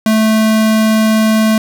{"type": "tone", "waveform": "square", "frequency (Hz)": 218.8, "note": "A3", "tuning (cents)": -9, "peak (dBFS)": -9, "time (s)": [0.06, 1.58], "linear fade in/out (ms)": 2, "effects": []}